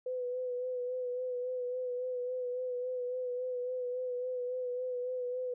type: tone with vibrato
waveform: sine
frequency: 500 Hz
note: B4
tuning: 21 cents sharp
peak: -33 dBFS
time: 0.06-5.54 s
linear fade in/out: 5 ms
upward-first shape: sine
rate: 3.6 Hz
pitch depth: 31 cents each way
effects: none